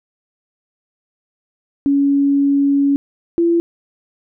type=tone pair in turn; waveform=sine; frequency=280.5 / 339 Hz; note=C#4 / E4; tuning=+21 / +49 cents; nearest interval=minor third; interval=328 cents; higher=second; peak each=-11 dBFS; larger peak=neither; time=1.86-2.96 / 3.38-3.6 s; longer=first; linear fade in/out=0 ms; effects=none